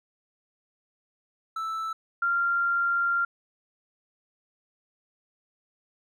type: tone pair in turn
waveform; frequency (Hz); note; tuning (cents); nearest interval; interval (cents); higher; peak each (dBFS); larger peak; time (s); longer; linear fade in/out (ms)
triangle / sine; 1319 / 1387.6; E6 / F6; +1 / -12; minor second; 87; second; -27 / -22; second; 1.56-1.93 / 2.22-3.25; second; 5
effects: none